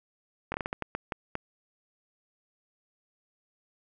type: slowing click train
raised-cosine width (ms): 0.5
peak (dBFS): -16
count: 10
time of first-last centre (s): 0.52-1.354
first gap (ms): 21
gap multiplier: 1.35
effects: none